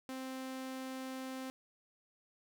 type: tone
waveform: sawtooth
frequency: 261.6 Hz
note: C4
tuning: in tune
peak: -37 dBFS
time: 0.09-1.5 s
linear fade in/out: 0 ms
effects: none